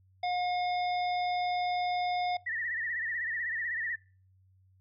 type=harmonic tone; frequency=718 Hz; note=F5; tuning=48 cents sharp; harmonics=1 / 3 / 5 / 7; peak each=-29 / -39 / -43 / -46 dBFS; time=0.23-2.37 s; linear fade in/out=5 ms
type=tone with vibrato; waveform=sine; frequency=1864.7 Hz; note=A#6; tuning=in tune; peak=-31 dBFS; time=2.46-3.96 s; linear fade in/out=10 ms; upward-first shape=triangle; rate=16 Hz; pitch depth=120 cents each way
effects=noise-tail reverb RT60 0.4 s tail -24 dB re dry + added 94 Hz sine -61 dBFS peak until 4.8 s